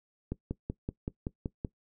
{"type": "click train", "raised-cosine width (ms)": 3, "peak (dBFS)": -20, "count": 8, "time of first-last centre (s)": [0.32, 1.648], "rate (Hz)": 5.27, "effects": ["noise-tail reverb RT60 0.1 s tail -19 dB re dry"]}